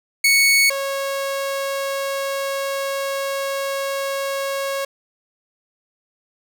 sawtooth tone pair in turn, 2217 / 549.6 Hz, C#7 / C#5, 0 / -15 cents, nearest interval 2 octaves, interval 2415 cents, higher first, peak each -9 / -18 dBFS, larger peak first, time 0.24-0.7 / 0.7-4.85 s, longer second, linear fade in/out 5 ms, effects none

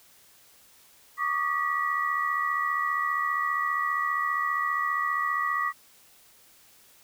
sine tone cluster, 1136 / 1211 / 1936 Hz, C#6 / D#6 / B6, +42 / -47 / -35 cents, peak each -29 dBFS, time 1.17-5.73 s, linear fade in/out 50 ms, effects white hiss -57 dBFS RMS until 7.03 s

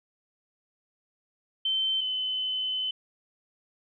sine tone pair in turn, 3092 / 3037 Hz, G7 / F#7, -24 / +44 cents, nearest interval unison, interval 32 cents, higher first, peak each -24 / -27 dBFS, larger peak first, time 1.65-2.01 / 2.01-2.91 s, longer second, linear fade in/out 5 ms, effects none

